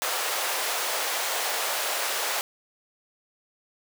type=high-pass noise; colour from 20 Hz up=pink; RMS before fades=-28 dBFS; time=0.02-2.41 s; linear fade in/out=0 ms; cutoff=530 Hz; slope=24 dB/octave; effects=none